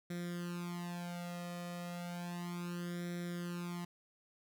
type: tone with flanger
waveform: sawtooth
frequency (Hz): 174.61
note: F3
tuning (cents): 0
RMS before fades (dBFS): -42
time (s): 0.1-3.85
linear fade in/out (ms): 5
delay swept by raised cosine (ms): 0.53 to 1.63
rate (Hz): 0.33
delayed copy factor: +0.95
effects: none